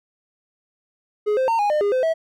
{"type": "tone with pitch steps", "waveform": "triangle", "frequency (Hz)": [420, 521, 913, 824, 604, 407.4, 514, 649], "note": ["G#4", "C5", "A#5", "G#5", "D5", "G#4", "C5", "E5"], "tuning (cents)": [19, -7, -36, -14, 48, -33, -31, -27], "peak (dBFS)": -15, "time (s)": [1.26, 2.14], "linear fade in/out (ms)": 20, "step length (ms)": 110, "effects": []}